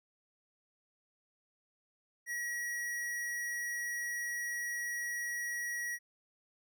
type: tone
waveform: square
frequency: 1913 Hz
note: A#6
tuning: 44 cents sharp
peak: -36 dBFS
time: 2.26-5.99 s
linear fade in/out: 50 ms
effects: none